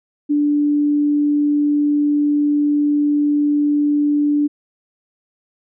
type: tone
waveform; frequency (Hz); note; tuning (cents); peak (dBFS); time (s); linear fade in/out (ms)
sine; 293; D4; -4; -13; 0.29-4.48; 20
effects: none